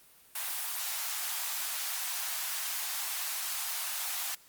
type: high-pass noise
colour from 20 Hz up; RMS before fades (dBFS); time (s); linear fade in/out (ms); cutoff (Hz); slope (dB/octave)
white; -35; 0.35-4.35; 5; 680; 48
effects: white hiss -59 dBFS RMS until 4.48 s + Opus 32 kbps